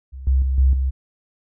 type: tone with level steps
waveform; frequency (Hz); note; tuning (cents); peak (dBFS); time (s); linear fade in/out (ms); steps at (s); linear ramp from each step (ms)
sine; 66; C2; +16; -31 / -13 / -17 / -11 / -17; 0.12-0.91; 20; 0.27 / 0.42 / 0.58 / 0.73; 2
effects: none